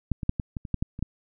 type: clicks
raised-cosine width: 5 ms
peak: -12 / -19 / -9 / -15 / -19 / -24 / -12 / -13 / -24 / -14 dBFS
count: 10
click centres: 0.117 / 0.232 / 0.294 / 0.398 / 0.568 / 0.652 / 0.743 / 0.825 / 0.991 / 1.026 s
effects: none